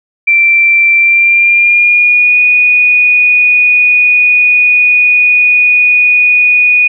sine tone with pitch glide, 2349 to 2467 Hz, D7 to D#7, 0 to -15 cents, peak -4 dBFS, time 0.27-6.88 s, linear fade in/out 10 ms, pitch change +85 cents, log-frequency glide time 0.96-2.39 s, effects none

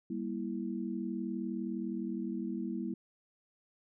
sine chord, E diminished, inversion first, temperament just, 197.78 / 237.3 / 329.6 Hz, G3 / Bb3 / E4, +16 / +31 / 0 cents, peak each -38 / -38 / -39 dBFS, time 0.1-2.94 s, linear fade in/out 5 ms, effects none

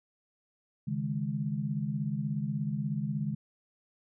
sine chord, C# suspended second, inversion none, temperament equal with one note detuned, 138.99 / 155.56 / 207.7 Hz, C#3 / D#3 / G#3, +5 / 0 / 0 cents, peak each -34 dBFS, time 0.87-3.35 s, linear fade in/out 10 ms, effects none

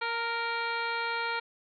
harmonic tone with a mistuned harmonic, 466.2 Hz, A#4, in tune, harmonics 1 / 2 / 3 / 4 / 5 / 6 / 7 / 8 / 9, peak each -39 / -34 / -34 / -40 / -37 / -47 / -45 / -47 / -42 dBFS, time 0.01-1.4 s, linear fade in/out 10 ms, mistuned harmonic 2, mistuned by -22 cents, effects none

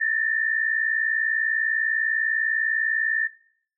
sine tone pair together, 1760 / 1820 Hz, A6 / A#6, 0 / -42 cents, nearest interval minor second, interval 58 cents, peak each -23 dBFS, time 0-3.28 s, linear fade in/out 20 ms, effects noise-tail reverb RT60 0.6 s tail -20 dB re dry

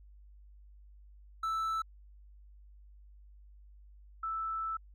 triangle / sine tone pair in turn, 1318.5 / 1318.5 Hz, E6 / E6, 0 / 0 cents, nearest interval unison, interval 0 cents, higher neither, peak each -29 / -33 dBFS, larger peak first, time 1.43-1.82 / 4.23-4.77 s, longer second, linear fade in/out 5 ms, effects added 50 Hz sine -53 dBFS peak until 4.94 s

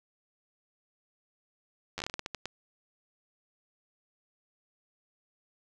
slowing click train, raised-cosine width 0.2 ms, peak -18 dBFS, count 12, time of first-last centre 1.98-2.456 s, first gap 10 ms, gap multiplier 1.27, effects none

